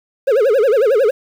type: tone with vibrato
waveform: triangle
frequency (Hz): 480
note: B4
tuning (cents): -49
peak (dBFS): -8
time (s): 0.27-1.11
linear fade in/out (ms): 10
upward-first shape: sine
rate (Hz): 11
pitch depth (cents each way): 270
effects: 7-bit